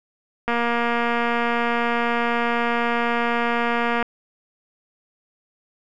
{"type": "click train", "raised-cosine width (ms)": 0.5, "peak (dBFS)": -8, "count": 838, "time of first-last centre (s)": [0.48, 4.027], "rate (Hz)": 236, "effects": []}